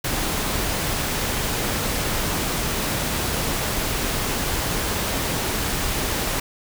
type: noise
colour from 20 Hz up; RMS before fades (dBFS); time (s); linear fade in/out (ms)
pink; -24; 0.04-6.4; 5
effects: none